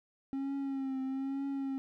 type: tone with vibrato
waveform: triangle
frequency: 270 Hz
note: C#4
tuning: 45 cents flat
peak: -31 dBFS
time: 0.33-1.78 s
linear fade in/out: 0 ms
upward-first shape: triangle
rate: 1.1 Hz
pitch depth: 48 cents each way
effects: none